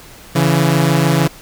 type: tone pair together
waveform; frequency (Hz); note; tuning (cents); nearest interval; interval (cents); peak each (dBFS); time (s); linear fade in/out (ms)
sawtooth; 140.2 / 166.73; C#3 / E3; +20 / +20; minor third; 300; -10; 0.35-1.28; 10
effects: pink hiss -39 dBFS RMS until 1.41 s